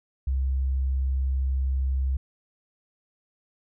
sine tone, 66.2 Hz, C2, 21 cents sharp, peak -22 dBFS, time 0.27-2.17 s, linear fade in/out 5 ms, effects none

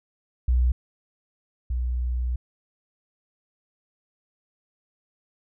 sine tone pair in turn, 61.74 / 61.43 Hz, B1 / B1, 0 / -9 cents, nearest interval unison, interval 9 cents, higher first, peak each -17 / -23 dBFS, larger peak first, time 0.48-0.72 / 1.7-2.36 s, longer second, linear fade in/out 5 ms, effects none

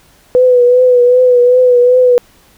sine tone with vibrato, 496.5 Hz, B4, 9 cents sharp, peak -4 dBFS, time 0.35-2.18 s, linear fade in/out 0 ms, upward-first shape triangle, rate 2.6 Hz, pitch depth 45 cents each way, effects pink hiss -47 dBFS RMS until 2.57 s

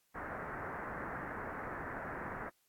white low-pass noise, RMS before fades -43 dBFS, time 0.14-2.5 s, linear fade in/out 20 ms, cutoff 1800 Hz, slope 48 dB/octave, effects white hiss -75 dBFS RMS until 2.68 s + AAC 64 kbps

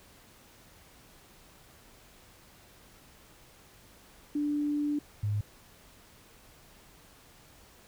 sine tone pair in turn, 293.7 / 103.84 Hz, D4 / G#2, 0 / 0 cents, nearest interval octave + tritone, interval 1800 cents, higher first, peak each -27 / -27 dBFS, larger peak neither, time 4.35-4.99 / 5.23-5.41 s, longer first, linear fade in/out 5 ms, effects pink hiss -57 dBFS RMS until 7.87 s

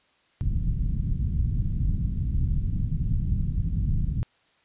pink low-pass noise, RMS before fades -25 dBFS, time 0.41-4.23 s, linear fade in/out 0 ms, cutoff 170 Hz, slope 24 dB/octave, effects white hiss -64 dBFS RMS until 4.64 s + resampled to 8000 Hz

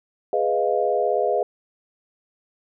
sine chord, F half-diminished seventh, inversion first, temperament equal, 415.3 / 493.9 / 622.3 / 698.5 Hz, Ab4 / Cb5 / Eb5 / F5, 0 / 0 / 0 / 0 cents, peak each -24 dBFS, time 0.33-1.43 s, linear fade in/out 2 ms, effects none

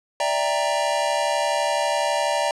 square chord, E half-diminished seventh, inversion third, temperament equal with one note detuned, 587.3 / 659.3 / 793.6 / 932.3 Hz, D5 / E5 / G5 / Bb5, 0 / 0 / +21 / 0 cents, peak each -25 / -28 / -28 / -26 dBFS, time 0.2-2.51 s, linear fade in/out 2 ms, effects resampled to 22050 Hz + 9-bit

